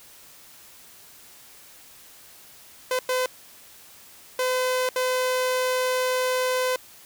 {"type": "tone bursts at uneven times", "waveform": "sawtooth", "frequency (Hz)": 509, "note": "C5", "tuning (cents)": -48, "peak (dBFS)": -18, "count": 4, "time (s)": [[2.91, 2.99], [3.09, 3.26], [4.39, 4.89], [4.96, 6.76]], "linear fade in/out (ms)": 2, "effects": ["white hiss -49 dBFS RMS until 7.05 s"]}